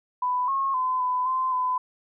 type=tone with pitch steps; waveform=sine; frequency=996 / 1086 / 1020 / 1003 / 1034 / 1009 Hz; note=B5 / C#6 / C6 / B5 / C6 / B5; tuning=+14 / -36 / -44 / +26 / -21 / +37 cents; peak=-22 dBFS; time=0.22-1.78 s; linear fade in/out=5 ms; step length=260 ms; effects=none